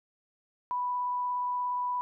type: tone with vibrato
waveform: sine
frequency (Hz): 987.8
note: B5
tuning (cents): 0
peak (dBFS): -28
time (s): 0.71-2.01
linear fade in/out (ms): 0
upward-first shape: triangle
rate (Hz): 17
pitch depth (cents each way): 8
effects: none